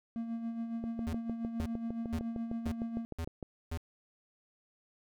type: tone with tremolo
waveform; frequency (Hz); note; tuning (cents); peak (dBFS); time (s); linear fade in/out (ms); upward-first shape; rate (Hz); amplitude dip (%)
triangle; 229.9; A#3; -24; -31; 0.16-3.05; 0; sine; 7.2; 50
type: click train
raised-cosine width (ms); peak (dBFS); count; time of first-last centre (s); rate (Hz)
2; -27; 18; 0.84-3.428; 6.57
type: tone bursts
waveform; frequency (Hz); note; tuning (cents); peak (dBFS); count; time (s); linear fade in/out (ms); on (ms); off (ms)
square; 82.41; E2; 0; -35; 6; 1.07-3.774; 0; 59; 470
effects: none